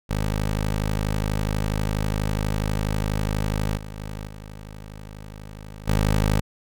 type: tone with level steps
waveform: 15% pulse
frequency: 52.2 Hz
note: G#1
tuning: 10 cents sharp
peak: -16 / -28 / -25 / -31 / -12 dBFS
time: 0.09-6.41 s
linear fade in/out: 20 ms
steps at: 3.76 / 3.97 / 4.26 / 5.87 s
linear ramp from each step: 20 ms
effects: none